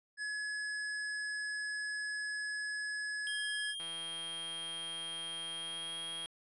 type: tone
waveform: square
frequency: 1695 Hz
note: G#6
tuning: 35 cents sharp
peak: -37 dBFS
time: 0.17-3.75 s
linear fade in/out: 50 ms
type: tone with pitch glide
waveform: square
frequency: 3214 to 3255 Hz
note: G7 to G#7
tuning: +43 to -36 cents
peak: -40 dBFS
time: 3.27-6.26 s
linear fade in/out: 0 ms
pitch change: +21 cents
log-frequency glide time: 5.51-5.95 s
type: click train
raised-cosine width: 0.3 ms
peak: -34 dBFS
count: 409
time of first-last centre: 3.8-6.258 s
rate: 166 Hz
effects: resampled to 24000 Hz